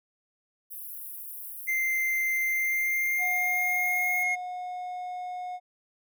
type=high-pass noise; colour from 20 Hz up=pink; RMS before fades=-40 dBFS; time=0.7-4.24 s; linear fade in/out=20 ms; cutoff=11000 Hz; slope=48 dB/octave
type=tone with pitch glide; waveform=triangle; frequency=2087 to 2152 Hz; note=C7 to C7; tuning=-5 to +48 cents; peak=-23 dBFS; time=1.67-4.36 s; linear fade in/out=20 ms; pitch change=+53 cents; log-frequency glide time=2.45-4.2 s
type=tone; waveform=triangle; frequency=725 Hz; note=F#5; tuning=35 cents flat; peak=-31 dBFS; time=3.18-5.6 s; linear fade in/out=50 ms
effects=none